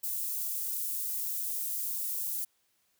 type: high-pass noise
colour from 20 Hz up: white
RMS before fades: -34 dBFS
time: 0.03-2.45 s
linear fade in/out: 10 ms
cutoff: 11000 Hz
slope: 12 dB/octave
effects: white hiss -73 dBFS RMS until 2.99 s